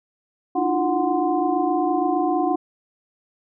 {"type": "tone cluster", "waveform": "sine", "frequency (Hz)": [297.4, 323.9, 352.4, 735, 1039], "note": ["D4", "E4", "F4", "F#5", "C6"], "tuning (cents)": [22, -30, 16, -12, -12], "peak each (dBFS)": [-24, -26, -25, -22, -30], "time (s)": [0.55, 2.56], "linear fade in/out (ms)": 10, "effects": []}